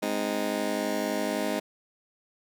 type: chord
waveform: 20% pulse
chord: Ab major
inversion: none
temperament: just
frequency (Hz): 207.7 / 259.6 / 311.5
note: Ab3 / C4 / Eb4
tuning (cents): 0 / -13 / +2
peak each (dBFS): -27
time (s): 0.02-1.6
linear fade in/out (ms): 10
effects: none